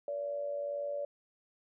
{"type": "tone with amplitude modulation", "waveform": "sine", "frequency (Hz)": 574, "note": "D5", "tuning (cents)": -40, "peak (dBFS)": -31, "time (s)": [0.08, 1.05], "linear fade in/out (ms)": 2, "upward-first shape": "sine", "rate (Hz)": 102, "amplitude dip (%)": 55, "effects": []}